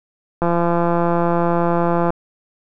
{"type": "click train", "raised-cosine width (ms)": 1, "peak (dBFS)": -5, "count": 289, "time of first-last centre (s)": [0.42, 2.104], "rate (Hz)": 171, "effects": []}